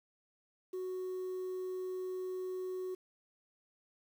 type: tone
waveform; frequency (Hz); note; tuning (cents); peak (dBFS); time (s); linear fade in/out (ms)
sine; 370; F#4; 0; -34; 0.73-2.95; 10
effects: tanh soft clip ceiling -36 dBFS + 10-bit